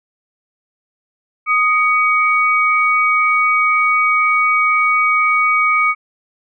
sine tone pair together, 1244.5 / 2251 Hz, D#6 / C#7, 0 / +26 cents, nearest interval minor seventh, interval 1026 cents, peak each -14 dBFS, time 1.46-5.95 s, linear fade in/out 50 ms, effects none

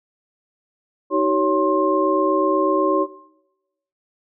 sine tone cluster, 314 / 382.1 / 557 / 1060 Hz, D#4 / G4 / C#5 / C6, +16 / -44 / +8 / +22 cents, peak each -21 dBFS, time 1.1-3.07 s, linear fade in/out 50 ms, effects noise-tail reverb RT60 0.9 s tail -18 dB re dry

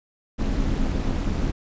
brown noise with amplitude modulation, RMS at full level -20 dBFS, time 0.38-1.52 s, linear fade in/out 20 ms, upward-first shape sine, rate 235 Hz, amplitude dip 75%, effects resampled to 16000 Hz

